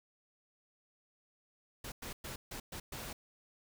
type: noise bursts at uneven times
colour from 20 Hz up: pink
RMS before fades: -44 dBFS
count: 6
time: 1.84-1.92 / 2.02-2.13 / 2.24-2.36 / 2.51-2.6 / 2.72-2.8 / 2.92-3.13 s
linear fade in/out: 5 ms
effects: none